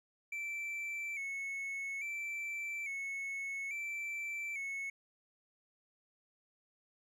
triangle tone with vibrato, 2265 Hz, C#7, 37 cents sharp, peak -36 dBFS, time 0.32-4.9 s, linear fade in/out 5 ms, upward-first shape square, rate 0.59 Hz, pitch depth 52 cents each way, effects none

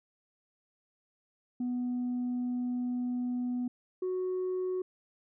sine tone pair in turn, 246.9 / 368.9 Hz, B3 / F#4, 0 / -5 cents, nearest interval perfect fifth, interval 695 cents, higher second, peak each -28 dBFS, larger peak neither, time 1.6-3.68 / 4.02-4.82 s, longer first, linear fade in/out 5 ms, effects tanh soft clip ceiling -28 dBFS

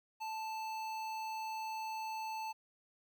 square tone with notch filter, 880 Hz, A5, in tune, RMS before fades -41 dBFS, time 0.2-2.53 s, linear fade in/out 20 ms, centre 10000 Hz, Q 0.97, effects 12-bit

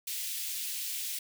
white high-pass noise, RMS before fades -36 dBFS, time 0.07-1.19 s, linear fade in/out 5 ms, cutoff 2300 Hz, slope 24 dB/octave, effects none

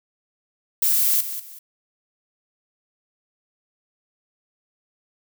violet noise with echo, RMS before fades -19 dBFS, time 0.82-1.21 s, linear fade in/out 5 ms, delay 190 ms, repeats 2, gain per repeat -11 dB, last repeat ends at 1.59 s, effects none

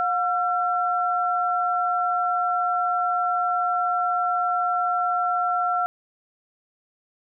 sine tone pair together, 717.3 / 1354 Hz, F5 / E6, +46 / +46 cents, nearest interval major seventh, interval 1100 cents, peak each -23 dBFS, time 0-5.86 s, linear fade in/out 0 ms, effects none

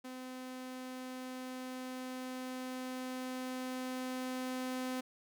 sawtooth tone with level ramp, 256 Hz, C4, 38 cents flat, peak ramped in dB -40 to -32 dBFS, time 0.04-5.01 s, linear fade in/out 10 ms, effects none

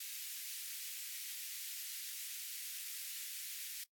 white high-pass noise, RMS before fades -45 dBFS, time 0-3.84 s, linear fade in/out 5 ms, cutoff 2000 Hz, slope 24 dB/octave, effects noise-tail reverb RT60 0.1 s tail -20 dB re dry + AAC 64 kbps

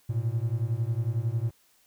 triangle beating tone pair, 110 / 121 Hz, A2 / B2, 0 / -35 cents, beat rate 11 Hz, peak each -26 / -27 dBFS, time 0.09-1.51 s, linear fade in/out 10 ms, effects white hiss -64 dBFS RMS until 1.86 s

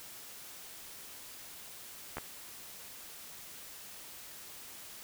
clicks, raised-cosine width 0.5 ms, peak -22 dBFS, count 2, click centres 2.17 / 2.183 s, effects white hiss -49 dBFS RMS until 5.03 s

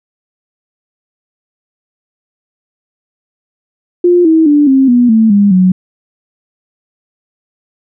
sine tone with pitch steps, 352.6 / 321.5 / 293.1 / 267.2 / 243.6 / 222.1 / 202.5 / 184.64 Hz, F4 / E4 / D4 / C4 / B3 / A3 / G#3 / F#3, +17 / -43 / -3 / +36 / -24 / +16 / -43 / -3 cents, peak -4 dBFS, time 4.04-5.72 s, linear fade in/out 5 ms, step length 210 ms, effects none

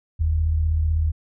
sine tone pair together, 43.28 / 79.2 Hz, F1 / D#2, -15 / +31 cents, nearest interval minor seventh, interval 1046 cents, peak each -26 / -18 dBFS, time 0.19-1.12 s, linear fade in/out 20 ms, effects none

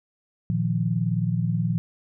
sine chord, Bb suspended fourth, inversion none, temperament equal, 116.54 / 155.56 / 174.61 Hz, Bb2 / Eb3 / F3, 0 / 0 / 0 cents, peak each -25 / -27 / -25 dBFS, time 0.5-1.78 s, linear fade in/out 0 ms, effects none

